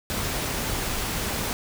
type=noise; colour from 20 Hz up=pink; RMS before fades=-28 dBFS; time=0.1-1.53 s; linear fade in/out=0 ms; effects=none